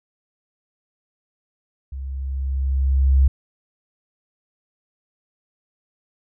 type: tone with level ramp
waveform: sine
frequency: 67.1 Hz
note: C2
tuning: 44 cents sharp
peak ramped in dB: -28 to -10 dBFS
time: 1.92-3.28 s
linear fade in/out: 5 ms
effects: none